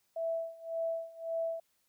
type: tone with tremolo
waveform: sine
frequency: 659.3 Hz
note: E5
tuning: in tune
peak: -30 dBFS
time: 0.16-1.6 s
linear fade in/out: 5 ms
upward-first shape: sine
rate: 1.8 Hz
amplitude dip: 90%
effects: white hiss -75 dBFS RMS until 1.88 s